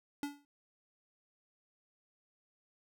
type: tone with exponential decay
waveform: square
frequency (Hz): 287.1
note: D4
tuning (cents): -39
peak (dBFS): -33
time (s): 0.23-0.45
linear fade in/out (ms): 1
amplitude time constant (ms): 46
effects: none